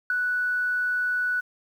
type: tone with ADSR envelope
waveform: sine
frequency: 1480 Hz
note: F#6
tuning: in tune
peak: -17 dBFS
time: 0.1-1.41 s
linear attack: 3 ms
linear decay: 4 ms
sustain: -5 dB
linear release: 15 ms
effects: tanh soft clip ceiling -15 dBFS + 9-bit